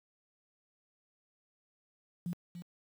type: tone with echo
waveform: sine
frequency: 174.61 Hz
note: F3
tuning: in tune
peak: -33 dBFS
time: 2.26-2.33 s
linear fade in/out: 0 ms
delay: 290 ms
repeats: 1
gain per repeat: -9 dB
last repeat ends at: 2.62 s
effects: high-pass 100 Hz 12 dB/octave + 10-bit